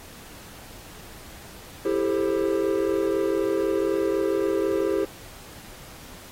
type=chord; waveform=triangle; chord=A minor seventh; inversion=second; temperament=just; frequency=330 / 396 / 440 / 528 Hz; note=E4 / G4 / A4 / C5; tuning=+2 / +18 / 0 / +16 cents; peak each=-25 / -22 / -28 / -27 dBFS; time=1.85-5.05 s; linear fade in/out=5 ms; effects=pink hiss -45 dBFS RMS until 6.31 s + AAC 48 kbps